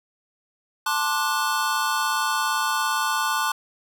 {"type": "chord", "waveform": "square", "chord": "D dominant seventh", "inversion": "second", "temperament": "just", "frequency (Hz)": [881, 1057.2, 1174.7, 1468.3], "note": ["A5", "C6", "D6", "F#6"], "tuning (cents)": [2, 18, 0, -14], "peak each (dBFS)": -28, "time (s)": [0.86, 3.52], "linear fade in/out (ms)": 5, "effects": []}